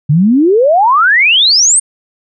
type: exponential sweep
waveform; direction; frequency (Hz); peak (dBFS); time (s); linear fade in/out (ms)
sine; up; 138.59 to 8980; -5; 0.09-1.8; 10
effects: none